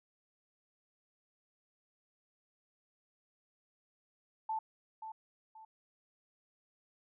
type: tone with echo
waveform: sine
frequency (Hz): 880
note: A5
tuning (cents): 0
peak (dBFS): -33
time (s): 4.49-4.59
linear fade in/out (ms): 5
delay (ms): 530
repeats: 2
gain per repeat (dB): -9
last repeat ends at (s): 5.65
effects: none